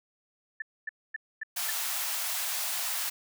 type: tone bursts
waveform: sine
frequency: 1761 Hz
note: A6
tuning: 1 cent sharp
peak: -31 dBFS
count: 5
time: 0.6-1.705 s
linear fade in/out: 5 ms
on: 21 ms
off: 250 ms
type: high-pass noise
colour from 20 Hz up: white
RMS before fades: -32 dBFS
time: 1.56-3.1 s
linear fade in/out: 10 ms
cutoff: 610 Hz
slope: 96 dB/octave
effects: none